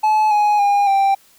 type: tone with pitch steps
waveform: triangle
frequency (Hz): 860 / 834.6 / 809.9 / 785.9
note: A5 / G#5 / G#5 / G5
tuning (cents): -40 / +8 / -44 / +4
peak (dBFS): -10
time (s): 0.03-1.15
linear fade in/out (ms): 10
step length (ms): 280
effects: white hiss -52 dBFS RMS until 1.38 s